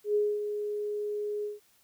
sine tone with ADSR envelope, 416.8 Hz, G#4, 6 cents sharp, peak -22 dBFS, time 0.04-1.6 s, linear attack 110 ms, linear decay 240 ms, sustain -8 dB, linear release 160 ms, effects white hiss -65 dBFS RMS until 1.83 s

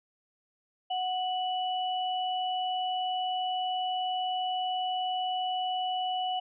sine tone pair together, 739 / 2954 Hz, F#5 / F#7, -2 / -3 cents, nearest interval 2 octaves, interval 2399 cents, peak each -29 / -35 dBFS, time 0.9-6.4 s, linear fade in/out 10 ms, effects none

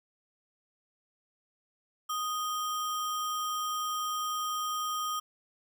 sine tone with sample-and-hold, 1242 Hz, D#6, 3 cents flat, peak -30 dBFS, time 2.09-5.2 s, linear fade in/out 10 ms, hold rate 4410 Hz, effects none

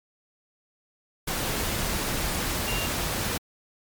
sine tone in noise, 2784 Hz, F7, 6 cents flat, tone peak -32 dBFS, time 2.67-2.87 s, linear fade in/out 10 ms, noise pink, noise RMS -28 dBFS, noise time 1.27-3.38 s, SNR -7 dB, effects MP3 96 kbps

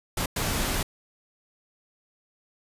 pink noise bursts at uneven times, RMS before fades -27 dBFS, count 2, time 0.17-0.26 / 0.36-0.83 s, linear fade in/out 5 ms, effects resampled to 32000 Hz

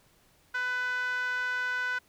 5% pulse tone with band-pass filter, 499.2 Hz, B4, 19 cents sharp, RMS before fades -31 dBFS, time 0.54-1.99 s, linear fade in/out 10 ms, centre 1400 Hz, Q 7.6, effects pink hiss -64 dBFS RMS until 2.08 s

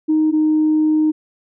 sine tone pair in turn, 311.1 / 309.3 Hz, D#4 / D#4, 0 / -10 cents, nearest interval unison, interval 10 cents, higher first, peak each -11 dBFS, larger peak neither, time 0.08-0.32 / 0.32-1.12 s, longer second, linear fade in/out 20 ms, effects tanh soft clip ceiling -8 dBFS

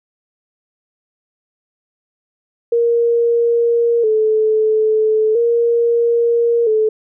sine tone with vibrato, 451.4 Hz, A4, 44 cents sharp, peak -11 dBFS, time 2.72-6.89 s, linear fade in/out 5 ms, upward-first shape square, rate 0.38 Hz, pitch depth 66 cents each way, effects none

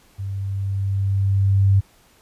sine tone with level ramp, 98 Hz, G2, in tune, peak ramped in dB -25 to -11 dBFS, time 0.18-1.81 s, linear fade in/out 20 ms, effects pink hiss -55 dBFS RMS until 2.21 s + resampled to 32000 Hz

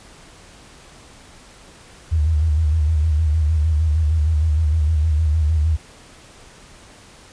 sine tone with vibrato, 77.78 Hz, D#2, in tune, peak -14 dBFS, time 2.11-5.77 s, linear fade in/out 20 ms, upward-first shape square, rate 6.5 Hz, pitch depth 66 cents each way, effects pink hiss -45 dBFS RMS until 7.32 s + resampled to 22050 Hz

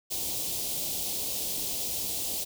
white band-stop noise, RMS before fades -32 dBFS, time 0.1-2.45 s, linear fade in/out 20 ms, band 760 to 3000 Hz, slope 24 dB/octave, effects none

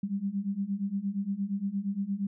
sine beating tone pair, 193.6 / 202.2 Hz, G3 / G#3, -21 / -46 cents, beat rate 8.6 Hz, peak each -33 / -31 dBFS, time 0.03-2.27 s, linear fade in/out 5 ms, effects none

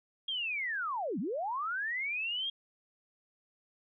sine linear two-way sweep, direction down then up, 3283 to 164.81 to 3283 Hz, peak -32 dBFS, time 0.28-2.5 s, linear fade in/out 5 ms, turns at 1.19 s, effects none

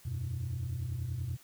sine chord, E suspended second, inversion none, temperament just, 82.41 / 92.71 / 123.61 Hz, E2 / F#2 / B2, 0 / +4 / +2 cents, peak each -39 / -36 / -34 dBFS, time 0.05-1.37 s, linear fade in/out 10 ms, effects tanh soft clip ceiling -29 dBFS + white hiss -59 dBFS RMS until 1.43 s

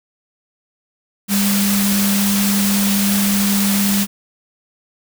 sine tone in noise, 200.2 Hz, G3, 37 cents sharp, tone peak -15 dBFS, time 1.28-4.07 s, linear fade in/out 50 ms, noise white, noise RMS -20 dBFS, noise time 1.28-4.07 s, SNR +2 dB, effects none

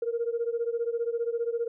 sine beating tone pair, 462.2 / 477.2 Hz, A#4 / A#4, -15 / +41 cents, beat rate 15 Hz, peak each -28 / -30 dBFS, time 0.02-1.68 s, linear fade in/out 5 ms, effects tanh soft clip ceiling -20 dBFS

